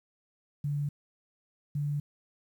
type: tone pair in turn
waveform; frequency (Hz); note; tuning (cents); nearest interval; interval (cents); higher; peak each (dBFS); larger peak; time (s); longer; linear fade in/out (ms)
sine; 144.7 / 145.62; D3 / D3; -25 / -14; unison; 11; second; -28; neither; 0.64-0.89 / 1.75-2; neither; 5
effects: 10-bit